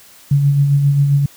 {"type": "tone with tremolo", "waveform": "sine", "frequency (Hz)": 141.6, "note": "C#3", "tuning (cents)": 37, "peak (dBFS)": -8, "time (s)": [0.31, 1.26], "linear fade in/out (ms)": 5, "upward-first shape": "sine", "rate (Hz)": 7.5, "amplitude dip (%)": 40, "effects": ["white hiss -44 dBFS RMS until 1.36 s"]}